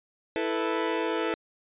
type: chord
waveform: sawtooth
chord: E suspended fourth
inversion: none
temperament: equal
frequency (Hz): 329.6 / 440 / 493.9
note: E4 / A4 / B4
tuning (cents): 0 / 0 / 0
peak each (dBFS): -26 / -26 / -28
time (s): 0.36-1.34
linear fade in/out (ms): 0
effects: resampled to 8000 Hz